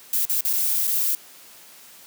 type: noise with dropouts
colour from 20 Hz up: violet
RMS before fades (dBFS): -22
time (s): 0.13-1.15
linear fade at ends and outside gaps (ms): 1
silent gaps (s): 0.253-0.296 / 0.408-0.45 / 0.53-0.534 / 0.871-0.877
effects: white hiss -47 dBFS RMS until 2.06 s + high-pass 150 Hz 12 dB/octave